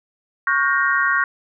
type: chord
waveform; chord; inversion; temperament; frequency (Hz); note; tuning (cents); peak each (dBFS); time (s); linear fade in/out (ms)
sine; G half-diminished seventh; second; equal with one note detuned; 1108.7 / 1427.1 / 1568 / 1864.7; Db6 / F6 / G6 / Bb6; 0 / +37 / 0 / 0; -21; 0.47-1.24; 2
effects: none